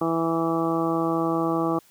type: harmonic tone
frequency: 164.81 Hz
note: E3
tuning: in tune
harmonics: 1 / 2 / 3 / 4 / 5 / 6 / 7 / 8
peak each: -31 / -24 / -30 / -31 / -31 / -39 / -29 / -42 dBFS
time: 0.01-1.79 s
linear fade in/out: 5 ms
effects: white hiss -57 dBFS RMS until 1.9 s